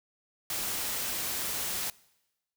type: noise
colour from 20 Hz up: white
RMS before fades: -33 dBFS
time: 0.5-1.9 s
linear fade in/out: 2 ms
effects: noise-tail reverb RT60 1.0 s tail -23 dB re dry